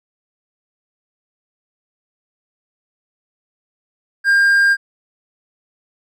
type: tone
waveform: triangle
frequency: 1604 Hz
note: G6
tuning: 39 cents sharp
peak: -8 dBFS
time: 4.24-4.77 s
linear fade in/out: 50 ms
effects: none